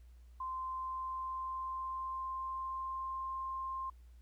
sine tone with pitch glide, 1040 to 1056.3 Hz, C6 to C6, -11 to +16 cents, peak -37 dBFS, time 0.4-3.9 s, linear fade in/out 5 ms, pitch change +27 cents, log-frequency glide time 0.59-3.36 s, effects added 60 Hz sine -54 dBFS peak until 4.21 s + pink hiss -75 dBFS RMS until 4.21 s

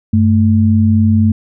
sine tone pair together, 96.2 / 220 Hz, G2 / A3, -32 / 0 cents, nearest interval octave + major second, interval 1432 cents, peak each -10 dBFS, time 0.13-1.32 s, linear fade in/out 5 ms, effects none

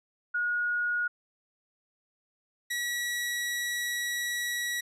sine / sawtooth tone pair in turn, 1445 / 1928.8 Hz, F#6 / B6, -41 / -41 cents, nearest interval perfect fourth, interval 500 cents, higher second, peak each -26 dBFS, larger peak neither, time 0.34-1.08 / 2.7-4.81 s, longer second, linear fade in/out 10 ms, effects resampled to 32000 Hz

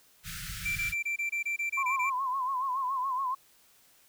pink band-stop noise, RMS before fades -39 dBFS, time 0.23-0.95 s, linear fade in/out 50 ms, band 180 to 1300 Hz, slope 96 dB/octave
triangle tone bursts, 2349 Hz, D7, in tune, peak -27 dBFS, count 11, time 0.65-2.1 s, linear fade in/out 10 ms, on 110 ms, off 24 ms
sine tone with vibrato, 1046.5 Hz, C6, in tune, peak -28 dBFS, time 1.77-3.35 s, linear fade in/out 10 ms, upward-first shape sine, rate 7.1 Hz, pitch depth 92 cents each way
effects white hiss -62 dBFS RMS until 4.08 s

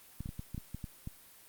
clicks, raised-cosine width 5 ms, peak -27 dBFS, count 9, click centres 0.206 / 0.259 / 0.291 / 0.394 / 0.546 / 0.579 / 0.746 / 0.842 / 1.074 s, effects white hiss -57 dBFS RMS until 1.48 s + Opus 32 kbps

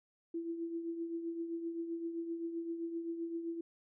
sine tone with tremolo, 334.3 Hz, E4, 24 cents sharp, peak -34 dBFS, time 0.34-3.61 s, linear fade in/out 5 ms, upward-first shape triangle, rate 7.7 Hz, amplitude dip 60%, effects none

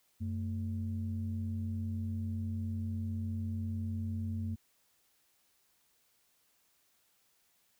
sine tone pair together, 93.43 / 223.5 Hz, F#2 / A3, +17 / +27 cents, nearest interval octave + minor third, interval 1510 cents, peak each -34 / -38 dBFS, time 0.2-4.56 s, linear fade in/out 20 ms, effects tanh soft clip ceiling -26 dBFS + white hiss -72 dBFS RMS until 7.79 s

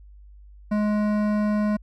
sine tone with hard clipping, 210 Hz, G#3, 19 cents sharp, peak -22 dBFS, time 0.71-1.77 s, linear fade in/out 10 ms, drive 14 dB, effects added 50 Hz sine -44 dBFS peak until 1.82 s

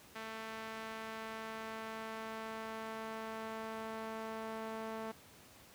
sawtooth tone with band-pass filter sweep, 221.8 Hz, A3, 14 cents sharp, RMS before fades -44 dBFS, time 0.15-5.12 s, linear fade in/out 10 ms, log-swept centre 1700 to 820 Hz, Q 0.81, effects pink hiss -59 dBFS RMS until 5.74 s + high-pass 80 Hz 12 dB/octave

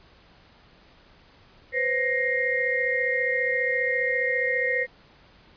sine tone cluster, 499.2 / 534 / 1874 / 2115 Hz, B4 / C5 / A#6 / C7, +19 / +35 / +9 / +18 cents, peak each -28 / -32 / -25 / -28 dBFS, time 1.72-4.87 s, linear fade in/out 50 ms, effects pink hiss -55 dBFS RMS until 5.56 s + resampled to 11025 Hz

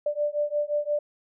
sine beating tone pair, 587.3 / 593 Hz, D5 / D5, 0 / +17 cents, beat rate 5.7 Hz, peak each -27 dBFS, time 0.06-0.99 s, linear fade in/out 5 ms, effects none

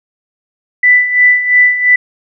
sine tone with tremolo, 1985 Hz, B6, 8 cents sharp, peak -3 dBFS, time 0.83-1.96 s, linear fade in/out 5 ms, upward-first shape sine, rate 2.9 Hz, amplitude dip 70%, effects none

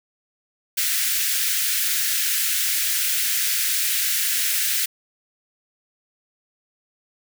white high-pass noise, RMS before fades -22 dBFS, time 0.77-4.86 s, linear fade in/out 10 ms, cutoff 1500 Hz, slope 48 dB/octave, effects none

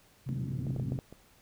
sine tone with vibrato, 132 Hz, C3, 16 cents sharp, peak -34 dBFS, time 0.26-0.98 s, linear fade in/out 10 ms, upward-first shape triangle, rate 11 Hz, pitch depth 17 cents each way
pink band-pass noise, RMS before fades -38 dBFS, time 0.29-0.99 s, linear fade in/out 0 ms, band 100 to 250 Hz, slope 24 dB/octave
clicks, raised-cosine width 2 ms, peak -28 / -32 / -26 / -26 / -25 / -25 / -33 dBFS, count 7, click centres 0.668 / 0.705 / 0.763 / 0.798 / 0.921 / 0.989 / 1.126 s
effects pink hiss -62 dBFS RMS until 1.41 s

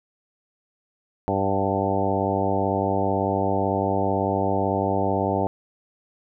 harmonic tone with a mistuned harmonic, 98 Hz, G2, in tune, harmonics 1 / 2 / 3 / 4 / 5 / 6 / 7 / 8 / 9, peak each -29 / -29 / -29 / -29 / -29 / -29 / -29 / -29 / -29 dBFS, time 1.28-5.47 s, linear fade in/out 0 ms, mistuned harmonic 8, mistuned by -29 cents, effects none

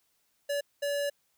square tone bursts at uneven times, 572 Hz, D5, 46 cents flat, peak -29 dBFS, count 2, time 0.49-0.61 / 0.82-1.1 s, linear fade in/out 10 ms, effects white hiss -73 dBFS RMS until 1.37 s

